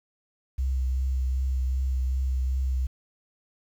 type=tone with vibrato; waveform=sine; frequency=64.9 Hz; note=C2; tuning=13 cents flat; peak=-23 dBFS; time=0.58-2.87 s; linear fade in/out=10 ms; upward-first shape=triangle; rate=2.6 Hz; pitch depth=26 cents each way; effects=9-bit